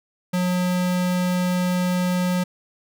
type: tone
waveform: square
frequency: 180.5 Hz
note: F#3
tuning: 43 cents flat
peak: -20 dBFS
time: 0.33-2.44 s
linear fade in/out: 10 ms
effects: none